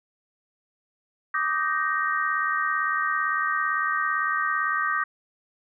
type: chord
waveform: sine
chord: Eb major seventh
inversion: third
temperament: just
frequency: 1166.7 / 1244.5 / 1555.6 / 1866.8 Hz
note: D6 / Eb6 / G6 / Bb6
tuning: -12 / 0 / -14 / +2 cents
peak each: -28 dBFS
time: 1.34-5.04 s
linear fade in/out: 5 ms
effects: none